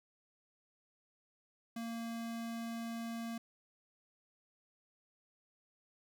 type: tone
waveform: square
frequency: 230.3 Hz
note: A#3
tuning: 21 cents flat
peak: -40 dBFS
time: 1.76-3.38 s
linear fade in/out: 5 ms
effects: none